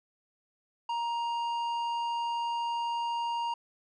sine tone with tanh clipping, 938 Hz, A#5, 11 cents sharp, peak -31 dBFS, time 0.89-3.54 s, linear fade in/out 5 ms, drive 10 dB, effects none

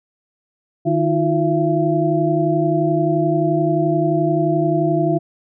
sine tone cluster, 153.8 / 319.8 / 351.3 / 676 Hz, D#3 / D#4 / F4 / E5, -20 / +48 / +10 / +43 cents, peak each -20 dBFS, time 0.85-5.19 s, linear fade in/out 20 ms, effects none

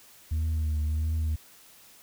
sine tone with vibrato, 77.78 Hz, D#2, in tune, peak -22 dBFS, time 0.31-1.36 s, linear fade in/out 10 ms, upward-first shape triangle, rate 1.5 Hz, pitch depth 50 cents each way, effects tanh soft clip ceiling -24 dBFS + white hiss -54 dBFS RMS until 2.02 s

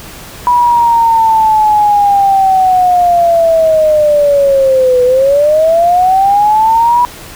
sine linear two-way sweep, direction down then up, 980 to 493.9 to 980 Hz, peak -5 dBFS, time 0.47-7.05 s, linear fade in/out 0 ms, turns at 5.04 s, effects pink hiss -30 dBFS RMS until 7.35 s

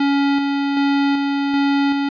square tone with tremolo, 280.5 Hz, C#4, 21 cents sharp, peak -15 dBFS, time 0-2.09 s, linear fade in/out 5 ms, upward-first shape square, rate 1.3 Hz, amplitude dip 30%, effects resampled to 11025 Hz + 8-bit

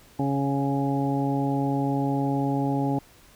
harmonic tone with a mistuned harmonic, 138.59 Hz, C#3, in tune, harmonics 1 / 2 / 3 / 4 / 5 / 6, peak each -27 / -25 / -34 / -35 / -36 / -31 dBFS, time 0.19-2.99 s, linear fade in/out 5 ms, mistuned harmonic 5, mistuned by +21 cents, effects pink hiss -54 dBFS RMS until 3.35 s

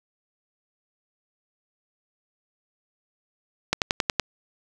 slowing click train, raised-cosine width 0.2 ms, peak -3 dBFS, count 6, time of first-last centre 3.73-4.197 s, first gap 88 ms, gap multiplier 1.03, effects 7-bit

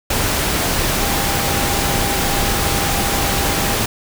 sine tone in noise, 799 Hz, G5, 33 cents sharp, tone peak -26 dBFS, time 1-3.75 s, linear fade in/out 5 ms, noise pink, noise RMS -18 dBFS, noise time 0.1-3.86 s, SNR -11 dB, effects none

